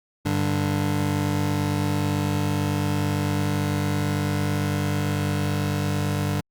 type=tone pair together; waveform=25% pulse; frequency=98 / 147.02 Hz; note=G2 / D3; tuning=0 / +2 cents; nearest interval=perfect fifth; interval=702 cents; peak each=-21 dBFS; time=0.25-6.41 s; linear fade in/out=10 ms; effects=Opus 48 kbps